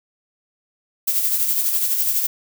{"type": "noise with tremolo", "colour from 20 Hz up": "violet", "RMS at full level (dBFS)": -18, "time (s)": [1.07, 2.27], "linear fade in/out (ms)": 10, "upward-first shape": "sine", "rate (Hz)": 12, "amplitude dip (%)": 45, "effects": []}